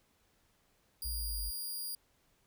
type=tone; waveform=10% pulse; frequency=4822 Hz; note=D8; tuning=45 cents sharp; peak=-31 dBFS; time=1.02-1.95 s; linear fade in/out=2 ms
type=exponential sweep; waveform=sine; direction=down; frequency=61.2 to 50.4 Hz; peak=-37 dBFS; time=1.04-1.51 s; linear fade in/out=20 ms
effects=pink hiss -72 dBFS RMS until 2.46 s